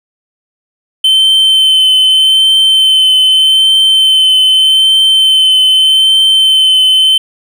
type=tone with vibrato; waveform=triangle; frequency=3078 Hz; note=G7; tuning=32 cents flat; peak=-3 dBFS; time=1.04-7.18 s; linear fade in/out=5 ms; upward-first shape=triangle; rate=0.82 Hz; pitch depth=17 cents each way; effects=none